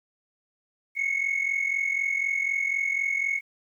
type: tone pair together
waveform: sine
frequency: 2173 / 2217 Hz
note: C#7 / C#7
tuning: -35 / 0 cents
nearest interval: unison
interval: 35 cents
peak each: -25 / -25 dBFS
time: 0.95-3.41 s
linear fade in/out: 50 ms
effects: tanh soft clip ceiling -20 dBFS + 10-bit